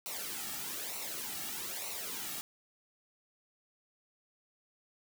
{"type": "noise with flanger", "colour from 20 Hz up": "white", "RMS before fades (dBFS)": -40, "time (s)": [0.06, 2.41], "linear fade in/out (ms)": 0, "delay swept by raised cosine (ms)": [0.6, 2], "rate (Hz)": 1.1, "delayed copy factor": -0.7, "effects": []}